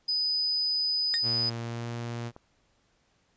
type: tone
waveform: sine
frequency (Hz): 4989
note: D#8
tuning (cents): +4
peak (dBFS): -25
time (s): 0.08-1.5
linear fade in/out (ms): 10
type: tone with exponential decay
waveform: 35% pulse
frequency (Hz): 1843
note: A#6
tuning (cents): -20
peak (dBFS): -24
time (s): 1.14-1.22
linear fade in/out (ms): 0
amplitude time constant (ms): 17
type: tone with pitch glide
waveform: sawtooth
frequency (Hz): 116.54 to 118.1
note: A#2 to A#2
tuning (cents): 0 to +23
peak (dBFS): -29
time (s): 1.22-2.32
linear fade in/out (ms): 50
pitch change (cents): +23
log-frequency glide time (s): 1.61-1.89
type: click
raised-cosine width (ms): 1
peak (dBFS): -31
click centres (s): 2.364
effects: pink hiss -69 dBFS RMS until 3.36 s + resampled to 16000 Hz